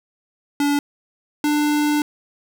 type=tone pair in turn; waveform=square; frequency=287.6 / 296.7 Hz; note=D4 / D4; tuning=-36 / +18 cents; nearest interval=minor second; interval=54 cents; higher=second; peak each=-17 dBFS; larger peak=neither; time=0.6-0.79 / 1.44-2.02 s; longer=second; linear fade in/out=2 ms; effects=none